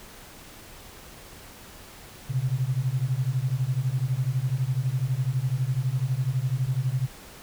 sine beating tone pair, 123.47 / 135.47 Hz, B2 / C#3, 0 / -39 cents, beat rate 12 Hz, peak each -26 dBFS, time 2.29-7.07 s, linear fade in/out 20 ms, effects pink hiss -46 dBFS RMS until 7.42 s

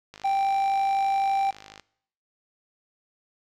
click train, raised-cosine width 0.2 ms, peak -25 dBFS, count 87, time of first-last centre 0.14-1.797 s, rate 51.9 Hz
triangle tone, 784 Hz, G5, in tune, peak -19 dBFS, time 0.24-1.51 s, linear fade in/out 10 ms
effects noise-tail reverb RT60 0.7 s tail -22 dB re dry

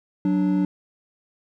triangle tone pair together, 185 / 293.7 Hz, F#3 / D4, 0 / 0 cents, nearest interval minor sixth, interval 800 cents, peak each -19 dBFS, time 0.25-0.65 s, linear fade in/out 2 ms, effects none

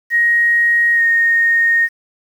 sine tone with pitch glide, 1880 to 1852 Hz, A#6 to A#6, +14 to -12 cents, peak -10 dBFS, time 0.1-1.89 s, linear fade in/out 50 ms, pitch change -26 cents, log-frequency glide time 0.93-1.02 s, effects 7-bit

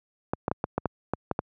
clicks, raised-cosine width 1 ms, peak -11 dBFS, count 9, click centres 0.335 / 0.481 / 0.515 / 0.641 / 0.78 / 0.857 / 1.136 / 1.313 / 1.391 s, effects high-pass 80 Hz 12 dB/octave

